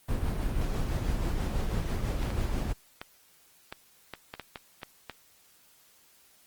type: noise with tremolo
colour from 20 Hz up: brown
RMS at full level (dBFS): -28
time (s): 0.08-2.73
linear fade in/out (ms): 10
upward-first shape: sine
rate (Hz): 6.1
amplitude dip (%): 35
type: clicks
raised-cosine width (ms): 0.3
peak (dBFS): -21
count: 10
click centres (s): 2.23 / 2.304 / 3.015 / 3.725 / 4.137 / 4.339 / 4.397 / 4.558 / 4.832 / 5.097
effects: white hiss -61 dBFS RMS until 6.46 s + Opus 32 kbps